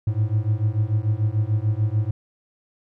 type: beating tone pair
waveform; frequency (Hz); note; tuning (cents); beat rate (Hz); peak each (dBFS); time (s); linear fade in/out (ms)
triangle; 103.83 / 110.63; G#2 / A2; 0 / +10; 6.8; -20; 0.07-2.11; 5
effects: none